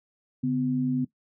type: tone pair together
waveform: sine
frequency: 142.1 / 253.2 Hz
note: C#3 / B3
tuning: +43 / +43 cents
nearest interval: minor seventh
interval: 1000 cents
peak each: -29 / -24 dBFS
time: 0.43-1.05 s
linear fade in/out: 10 ms
effects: noise-tail reverb RT60 0.1 s tail -17 dB re dry